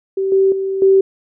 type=tone with level steps; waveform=sine; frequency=386.3 Hz; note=G4; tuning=25 cents flat; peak=-15 / -9 / -17 / -7 dBFS; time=0.17-1.01 s; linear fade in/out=5 ms; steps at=0.32 / 0.52 / 0.82 s; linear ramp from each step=2 ms; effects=none